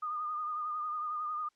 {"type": "tone with vibrato", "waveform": "sine", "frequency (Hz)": 1224, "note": "D#6", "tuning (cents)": -29, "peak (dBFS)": -33, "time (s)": [0.02, 1.49], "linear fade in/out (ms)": 10, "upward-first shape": "triangle", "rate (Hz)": 11, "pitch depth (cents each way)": 47, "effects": ["white hiss -75 dBFS RMS until 1.55 s", "low-pass 6000 Hz 12 dB/octave"]}